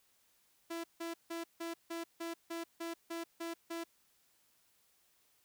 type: tone bursts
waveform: sawtooth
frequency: 334.3 Hz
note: E4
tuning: 24 cents sharp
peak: -35 dBFS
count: 11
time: 0.7-3.84 s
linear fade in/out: 10 ms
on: 140 ms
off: 160 ms
effects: white hiss -72 dBFS RMS until 5.44 s